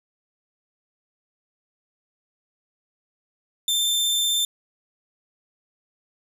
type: tone with vibrato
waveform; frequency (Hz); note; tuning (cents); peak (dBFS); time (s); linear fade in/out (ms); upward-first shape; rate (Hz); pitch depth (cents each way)
sawtooth; 3567; A7; +23; -17; 3.68-4.45; 2; sine; 16; 8
effects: none